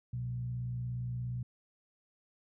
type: tone with frequency modulation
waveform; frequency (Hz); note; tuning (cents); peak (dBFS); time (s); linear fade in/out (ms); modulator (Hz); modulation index
sine; 122.8; B2; -9; -34; 0.13-1.43; 5; 57.1; 0.39
effects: none